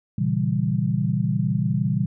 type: chord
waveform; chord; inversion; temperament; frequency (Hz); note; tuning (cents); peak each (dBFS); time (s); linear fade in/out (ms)
sine; A# diminished seventh; none; equal with one note detuned; 118.99 / 138.59 / 164.81 / 196; A#2 / C#3 / E3 / G3; +36 / 0 / 0 / 0; -25; 0.18-2.06; 5
effects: none